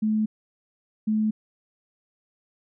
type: tone pair in turn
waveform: sine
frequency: 215.9 / 215.9 Hz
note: A3 / A3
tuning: -33 / -33 cents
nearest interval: unison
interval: 0 cents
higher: neither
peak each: -20 dBFS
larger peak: neither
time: 0.02-0.26 / 1.07-1.31 s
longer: neither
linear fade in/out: 10 ms
effects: none